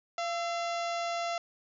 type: harmonic tone with a mistuned harmonic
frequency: 686 Hz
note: F5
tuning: 31 cents flat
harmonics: 1 / 2 / 3 / 4 / 5 / 6 / 7 / 8 / 9 / 10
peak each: -32 / -38 / -42 / -44 / -46 / -48 / -49 / -50 / -51 / -52 dBFS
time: 0.18-1.38 s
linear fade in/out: 2 ms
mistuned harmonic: 2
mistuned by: -55 cents
effects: none